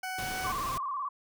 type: tone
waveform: 20% pulse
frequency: 747 Hz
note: F#5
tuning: 16 cents sharp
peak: -29 dBFS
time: 0.03-0.52 s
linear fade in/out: 5 ms
type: noise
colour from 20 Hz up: pink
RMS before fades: -39 dBFS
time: 0.18-0.78 s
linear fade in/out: 5 ms
type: tone with vibrato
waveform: sine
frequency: 1100 Hz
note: C#6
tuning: 14 cents flat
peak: -31 dBFS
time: 0.44-1.09 s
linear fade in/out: 10 ms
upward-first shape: square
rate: 18 Hz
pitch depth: 76 cents each way
effects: none